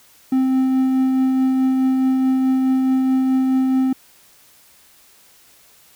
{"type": "tone with tremolo", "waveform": "triangle", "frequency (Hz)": 261.6, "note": "C4", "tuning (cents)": 0, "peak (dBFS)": -11, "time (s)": [0.32, 3.93], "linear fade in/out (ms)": 5, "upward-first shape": "triangle", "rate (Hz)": 4.7, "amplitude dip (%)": 25, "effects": ["white hiss -51 dBFS RMS until 5.95 s"]}